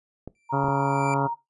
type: clicks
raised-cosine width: 2 ms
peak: -22 dBFS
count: 3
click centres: 0.276 / 0.642 / 0.684 s
type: tone with exponential growth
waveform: 45% pulse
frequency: 2349 Hz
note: D7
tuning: in tune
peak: -31 dBFS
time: 0.35-1.14 s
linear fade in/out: 1 ms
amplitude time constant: 170 ms
type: tone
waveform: sine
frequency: 935 Hz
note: A#5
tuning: 5 cents sharp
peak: -26 dBFS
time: 0.49-1.35 s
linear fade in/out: 20 ms
type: harmonic tone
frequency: 139.1 Hz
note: C#3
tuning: 6 cents sharp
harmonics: 1 / 2 / 3 / 4 / 5 / 6 / 7 / 8 / 9 / 10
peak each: -26 / -29 / -31 / -32 / -33 / -34 / -34 / -35 / -36 / -36 dBFS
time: 0.52-1.28 s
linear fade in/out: 20 ms
effects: noise-tail reverb RT60 0.2 s tail -19 dB re dry + resampled to 24000 Hz